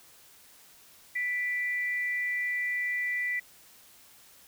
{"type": "tone pair together", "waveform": "sine", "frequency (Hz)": [1975.5, 2353], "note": ["B6", "D7"], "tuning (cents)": [0, 3], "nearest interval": "minor third", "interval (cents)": 303, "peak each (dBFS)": [-28, -39], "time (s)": [1.15, 3.4], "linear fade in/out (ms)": 10, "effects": ["white hiss -56 dBFS RMS until 4.47 s"]}